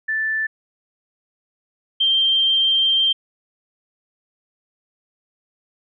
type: tone pair in turn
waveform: sine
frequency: 1760 / 3157 Hz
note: A6 / G7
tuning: 0 / +12 cents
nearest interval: minor seventh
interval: 1012 cents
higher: second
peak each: -19 / -14 dBFS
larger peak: second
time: 0.08-0.47 / 2-3.13 s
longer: second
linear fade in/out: 10 ms
effects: none